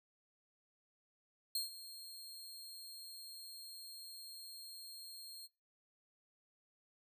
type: tone with ADSR envelope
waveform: sawtooth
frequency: 4231 Hz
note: C8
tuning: 19 cents sharp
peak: -31 dBFS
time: 1.55-5.48 s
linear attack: 3 ms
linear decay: 140 ms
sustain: -15 dB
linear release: 31 ms
effects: noise-tail reverb RT60 0.3 s tail -24 dB re dry